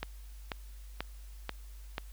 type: click train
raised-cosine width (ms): 0.3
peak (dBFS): -18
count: 5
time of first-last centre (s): 0.03-1.981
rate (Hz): 2.05
effects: added 50 Hz sine -45 dBFS peak until 2.12 s + white hiss -61 dBFS RMS until 2.12 s